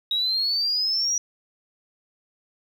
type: exponential sweep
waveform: sine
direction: up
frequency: 3793 to 5820 Hz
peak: -20 dBFS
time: 0.11-1.18 s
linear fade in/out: 2 ms
effects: tanh soft clip ceiling -16 dBFS + 9-bit